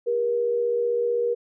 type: tone pair together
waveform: sine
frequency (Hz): 400.1 / 475.8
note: G4 / A#4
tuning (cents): +35 / +35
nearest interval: minor third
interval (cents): 300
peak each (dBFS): -30 / -21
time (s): 0.06-1.35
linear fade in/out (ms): 20
effects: none